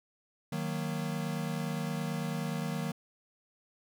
square chord, D# minor, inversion none, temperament equal, 155.56 / 185 / 233.1 Hz, D#3 / F#3 / A#3, 0 / 0 / 0 cents, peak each -36 / -38 / -39 dBFS, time 0.52-2.92 s, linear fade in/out 5 ms, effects none

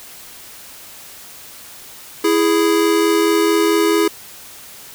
square tone pair together, 330.8 / 415.3 Hz, E4 / G#4, +6 / 0 cents, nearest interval major third, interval 394 cents, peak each -16 dBFS, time 2.24-4.08 s, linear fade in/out 5 ms, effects white hiss -38 dBFS RMS until 4.94 s

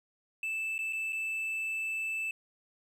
triangle tone with dropouts, 2637 Hz, E7, in tune, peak -30 dBFS, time 0.43-2.31 s, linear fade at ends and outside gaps 2 ms, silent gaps 0.781-0.789 / 0.926-0.931 / 1.124-1.129 s, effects none

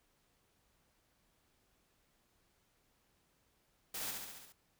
white noise with echo, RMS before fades -42 dBFS, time 3.94-4.11 s, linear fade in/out 5 ms, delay 69 ms, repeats 6, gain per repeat -3 dB, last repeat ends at 4.524 s, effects pink hiss -75 dBFS RMS until 4.79 s

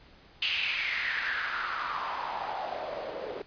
white noise with band-pass filter sweep, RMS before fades -33 dBFS, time 0.42-3.42 s, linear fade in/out 2 ms, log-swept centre 2900 to 450 Hz, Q 4.8, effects pink hiss -56 dBFS RMS until 3.46 s + resampled to 11025 Hz

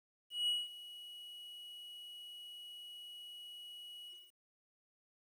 triangle tone with ADSR envelope, 2916 Hz, F#7, 26 cents flat, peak -29 dBFS, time 0.3-4.33 s, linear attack 180 ms, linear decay 200 ms, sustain -18 dB, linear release 250 ms, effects 11-bit

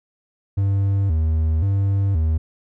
triangle tone with vibrato, 88.4 Hz, F2, 22 cents sharp, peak -14 dBFS, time 0.57-2.38 s, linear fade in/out 10 ms, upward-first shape square, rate 0.95 Hz, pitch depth 190 cents each way, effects none

